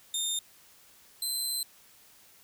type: tone pair in turn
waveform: 20% pulse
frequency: 3638 / 4084 Hz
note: A#7 / C8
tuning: -43 / -43 cents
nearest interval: major second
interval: 200 cents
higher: second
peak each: -23 / -24 dBFS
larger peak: first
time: 0.14-0.39 / 1.22-1.63 s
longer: second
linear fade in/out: 2 ms
effects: white hiss -58 dBFS RMS until 2.43 s